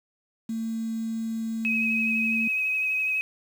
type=tone; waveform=sine; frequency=224.8 Hz; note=A3; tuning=37 cents sharp; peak=-27 dBFS; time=0.49-2.48 s; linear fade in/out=5 ms
type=tone with vibrato; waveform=sine; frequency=2540 Hz; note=D#7; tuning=35 cents sharp; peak=-23 dBFS; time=1.65-3.21 s; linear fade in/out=0 ms; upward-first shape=sine; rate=12 Hz; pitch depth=20 cents each way
effects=8-bit